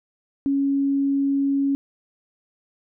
sine tone, 277.2 Hz, C#4, in tune, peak -18 dBFS, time 0.46-1.75 s, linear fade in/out 0 ms, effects none

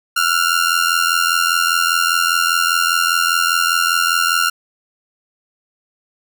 sawtooth ring-modulated tone, 1396.9 Hz, F6, in tune, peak -7 dBFS, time 0.16-4.5 s, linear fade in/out 10 ms, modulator 42.5 Hz, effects none

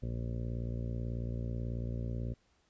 harmonic tone, 58.27 Hz, A#1, in tune, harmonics 1 / 2 / 3 / 4 / 5 / 6 / 7 / 8 / 9 / 10, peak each -38 / -37 / -47 / -44 / -53 / -52 / -52 / -57 / -52 / -56 dBFS, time 0.02-2.34 s, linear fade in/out 10 ms, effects pink hiss -72 dBFS RMS until 2.69 s + resampled to 16000 Hz

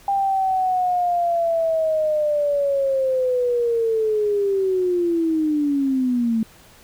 sine linear sweep, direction down, 797 to 220 Hz, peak -17 dBFS, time 0.08-6.43 s, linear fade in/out 2 ms, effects pink hiss -49 dBFS RMS until 6.83 s

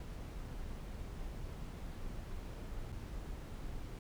brown noise with dropouts, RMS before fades -44 dBFS, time 0-3.99 s, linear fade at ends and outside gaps 2 ms, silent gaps 2.921-2.925 s, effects none

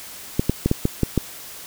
clicks, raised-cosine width 3 ms, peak -4 dBFS, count 7, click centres 0.395 / 0.496 / 0.66 / 0.714 / 0.854 / 1.033 / 1.177 s, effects white hiss -38 dBFS RMS until 1.66 s

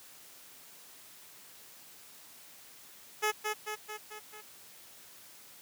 10% pulse tone with echo, 426.1 Hz, G#4, 44 cents sharp, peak -19 dBFS, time 3.22-3.32 s, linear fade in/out 20 ms, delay 220 ms, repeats 5, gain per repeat -4 dB, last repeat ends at 4.42 s, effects white hiss -54 dBFS RMS until 5.61 s + high-pass 100 Hz 12 dB/octave

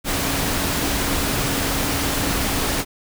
sine tone in noise, 277.2 Hz, C#4, in tune, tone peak -30 dBFS, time 0.04-2.85 s, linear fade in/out 50 ms, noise pink, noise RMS -22 dBFS, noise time 0.04-2.85 s, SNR -11 dB, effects none

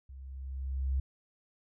sine tone with level ramp, 66.5 Hz, C2, 29 cents sharp, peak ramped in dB -45 to -26 dBFS, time 0.09-1 s, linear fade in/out 5 ms, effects none

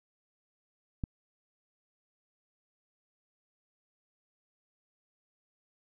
click, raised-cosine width 5 ms, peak -20 dBFS, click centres 1.038 s, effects none

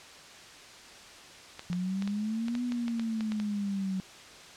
clicks, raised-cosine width 0.2 ms, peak -22 dBFS, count 12, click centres 1.594 / 1.73 / 2.023 / 2.076 / 2.483 / 2.552 / 2.721 / 2.881 / 2.996 / 3.208 / 3.32 / 3.4 s
sine exponential two-way sweep, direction up then down, 174.61 to 246.9 to 187 Hz, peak -29 dBFS, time 1.7-4 s, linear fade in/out 0 ms, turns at 2.63 s
effects white hiss -49 dBFS RMS until 4.56 s + low-pass 6000 Hz 12 dB/octave

